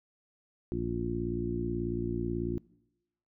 harmonic tone with a mistuned harmonic, 58.27 Hz, A#1, in tune, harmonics 1 / 2 / 3 / 4 / 5 / 6, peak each -39 / -38 / -39 / -38 / -38 / -34 dBFS, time 0.72-2.58 s, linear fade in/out 0 ms, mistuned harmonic 1, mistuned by +17 cents, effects noise-tail reverb RT60 0.9 s tail -23 dB re dry

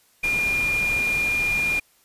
sine tone in noise, 2413 Hz, D7, 46 cents sharp, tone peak -20 dBFS, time 0.23-1.8 s, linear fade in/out 10 ms, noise pink, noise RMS -33 dBFS, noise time 0.23-1.8 s, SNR +10 dB, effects white hiss -60 dBFS RMS until 2.04 s + resampled to 32000 Hz

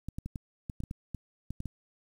clicks, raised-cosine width 5 ms, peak -24 dBFS, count 12, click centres 0.086 / 0.185 / 0.26 / 0.358 / 0.698 / 0.804 / 0.837 / 0.911 / 1.147 / 1.506 / 1.604 / 1.657 s, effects 9-bit

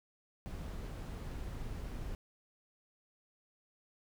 brown noise, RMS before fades -42 dBFS, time 0.46-2.15 s, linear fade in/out 0 ms, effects none

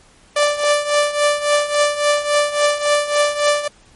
sawtooth tone with tremolo, 587.3 Hz, D5, in tune, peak -7 dBFS, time 0.36-3.68 s, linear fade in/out 5 ms, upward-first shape triangle, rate 3.6 Hz, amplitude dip 80%, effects pink hiss -50 dBFS RMS until 3.95 s + MP3 48 kbps

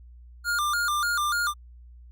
square tone with vibrato, 1300 Hz, E6, 24 cents flat, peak -24 dBFS, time 0.44-1.54 s, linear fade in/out 50 ms, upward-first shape square, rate 3.4 Hz, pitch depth 150 cents each way, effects added 60 Hz sine -45 dBFS peak until 2.11 s + Opus 48 kbps

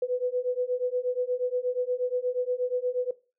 sine beating tone pair, 493.9 / 502.3 Hz, B4 / B4, 0 / +29 cents, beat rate 8.4 Hz, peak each -28 dBFS, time 0.02-3.11 s, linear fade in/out 5 ms, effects noise-tail reverb RT60 0.3 s tail -18 dB re dry

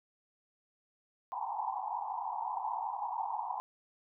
pink band-pass noise, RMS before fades -37 dBFS, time 1.32-3.6 s, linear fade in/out 0 ms, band 770 to 1000 Hz, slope 96 dB/octave, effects none

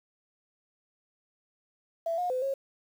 sine tone with pitch steps, 666 / 716 / 510 / 544 Hz, E5 / F5 / C5 / C#5, +18 / +43 / -44 / -33 cents, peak -27 dBFS, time 2.06-2.54 s, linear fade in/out 5 ms, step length 120 ms, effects 9-bit

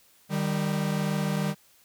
45% pulse tone pair together, 154 / 196.4 Hz, D#3 / G3, -17 / +4 cents, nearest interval major third, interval 421 cents, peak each -28 dBFS, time 0.29-1.55 s, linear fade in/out 50 ms, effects white hiss -60 dBFS RMS until 1.84 s

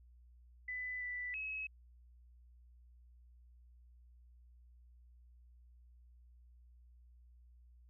sine tone with pitch steps, 1999 / 1979 / 2568 Hz, B6 / B6 / E7, +20 / +3 / -46 cents, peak -39 dBFS, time 0.68-1.67 s, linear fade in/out 5 ms, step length 330 ms, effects added 60 Hz sine -59 dBFS peak until 7.89 s

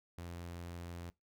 sawtooth tone, 86.3 Hz, F2, 20 cents flat, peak -40 dBFS, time 0.18-1.1 s, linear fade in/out 0 ms, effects noise-tail reverb RT60 0.2 s tail -23 dB re dry

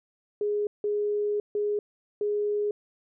sine tone bursts at uneven times, 415 Hz, G#4, 1 cent flat, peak -24 dBFS, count 4, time 0.41-0.67 / 0.84-1.4 / 1.55-1.79 / 2.21-2.71 s, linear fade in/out 2 ms, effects none

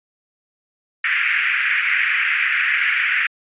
white band-pass noise, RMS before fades -19 dBFS, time 1.04-3.27 s, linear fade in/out 5 ms, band 1500 to 2500 Hz, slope 48 dB/octave, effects resampled to 8000 Hz

